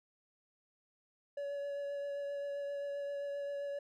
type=tone with vibrato; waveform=triangle; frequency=567 Hz; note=C#5; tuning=39 cents sharp; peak=-35 dBFS; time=1.37-3.79 s; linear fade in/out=5 ms; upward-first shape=triangle; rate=7.6 Hz; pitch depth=16 cents each way; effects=none